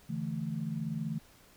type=chord; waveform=sine; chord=D suspended second; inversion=none; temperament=equal with one note detuned; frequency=144.39 / 164.81 / 220 Hz; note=D3 / E3 / A3; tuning=-29 / 0 / 0 cents; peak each=-38 / -36 / -37 dBFS; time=0.09-1.19 s; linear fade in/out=10 ms; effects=pink hiss -60 dBFS RMS until 1.56 s